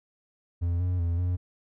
triangle tone with pitch steps, 86.2 / 89.9 / 85.2 / 89.4 Hz, F2 / F#2 / F2 / F2, -22 / -49 / -42 / +41 cents, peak -22 dBFS, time 0.61-1.37 s, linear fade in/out 20 ms, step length 190 ms, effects none

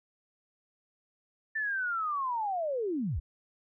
sine linear sweep, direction down, 1788 to 46.25 Hz, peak -29 dBFS, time 1.55-3.2 s, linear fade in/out 10 ms, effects none

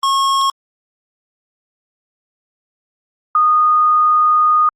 square / sine tone pair in turn, 1089 / 1232.2 Hz, C#6 / D#6, -31 / -17 cents, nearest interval major second, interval 214 cents, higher second, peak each -13 / -9 dBFS, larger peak second, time 0.03-0.5 / 3.35-4.69 s, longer second, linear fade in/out 2 ms, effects low-pass 8000 Hz 12 dB/octave + Opus 32 kbps

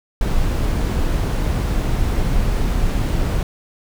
brown noise, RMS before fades -18 dBFS, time 0.21-3.43 s, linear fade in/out 2 ms, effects none

